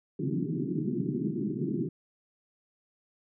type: band-pass noise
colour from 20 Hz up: pink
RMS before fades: -31 dBFS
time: 0.19-1.89 s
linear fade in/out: 5 ms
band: 130 to 390 Hz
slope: 96 dB/octave
effects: none